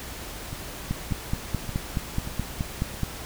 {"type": "two click trains", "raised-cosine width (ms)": 5, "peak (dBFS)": [-13, -21], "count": [11, 4], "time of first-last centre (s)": [[0.91, 3.033], [0.53, 2.274]], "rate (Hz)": [4.71, 1.72], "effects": ["added 60 Hz sine -43 dBFS peak until 3.25 s", "pink hiss -38 dBFS RMS until 3.25 s"]}